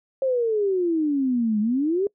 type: exponential two-way sweep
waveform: sine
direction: down then up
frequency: 542 to 206.2 to 415.1 Hz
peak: -19 dBFS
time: 0.22-2.07 s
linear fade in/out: 2 ms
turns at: 1.6 s
effects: noise-tail reverb RT60 0.1 s tail -25 dB re dry